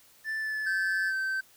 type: tone with pitch glide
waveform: triangle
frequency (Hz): 1763 to 1733.7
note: A6 to A6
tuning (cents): +3 to -26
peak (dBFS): -28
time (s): 0.24-1.13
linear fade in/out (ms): 50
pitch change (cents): -29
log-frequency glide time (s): 0.38-0.57
type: tone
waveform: triangle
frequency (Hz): 1549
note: G6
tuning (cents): -21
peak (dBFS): -26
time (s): 0.66-1.41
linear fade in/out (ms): 10
effects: white hiss -59 dBFS RMS until 1.56 s